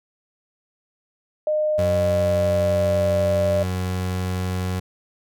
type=tone with pitch glide; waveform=sine; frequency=611 to 596.7 Hz; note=D#5 to D5; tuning=-32 to +27 cents; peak=-18 dBFS; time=1.47-3.63 s; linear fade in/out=2 ms; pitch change=-41 cents; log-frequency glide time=1.85-3.17 s
type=tone; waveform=30% pulse; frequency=92 Hz; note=F#2; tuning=9 cents flat; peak=-20 dBFS; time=1.78-4.8 s; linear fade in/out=10 ms
effects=none